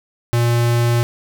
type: tone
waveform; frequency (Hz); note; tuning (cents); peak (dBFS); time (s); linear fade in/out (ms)
square; 118.7; A#2; +32; -14; 0.33-1.03; 0
effects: none

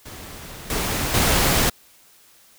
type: noise with level steps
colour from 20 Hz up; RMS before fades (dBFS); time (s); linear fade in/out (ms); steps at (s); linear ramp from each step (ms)
pink; -38 / -24 / -18; 0.05-1.7; 10; 0.7 / 1.14; 2
effects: white hiss -53 dBFS RMS until 2.58 s

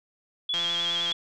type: tone with vibrato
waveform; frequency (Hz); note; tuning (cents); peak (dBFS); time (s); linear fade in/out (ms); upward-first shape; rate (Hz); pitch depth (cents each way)
sine; 3322; G#7; 0; -25; 0.49-1.13; 5; square; 9.7; 45
type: click train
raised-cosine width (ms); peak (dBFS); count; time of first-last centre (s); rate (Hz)
0.2; -17; 100; 0.54-1.119; 171
effects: none

